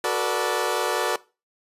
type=chord; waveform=20% pulse; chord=B minor seventh; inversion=second; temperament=equal with one note detuned; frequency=370 / 440 / 485.1 / 587.3 Hz; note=F#4 / A4 / B4 / D5; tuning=0 / 0 / -31 / 0 cents; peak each=-23 dBFS; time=0.04-1.16 s; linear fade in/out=2 ms; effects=noise-tail reverb RT60 0.3 s tail -20 dB re dry + resampled to 32000 Hz